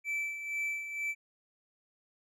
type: tone with tremolo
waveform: triangle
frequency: 2321 Hz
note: D7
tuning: 21 cents flat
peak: -29 dBFS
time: 0.04-1.15 s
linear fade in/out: 50 ms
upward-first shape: sine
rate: 2.1 Hz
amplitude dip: 60%
effects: none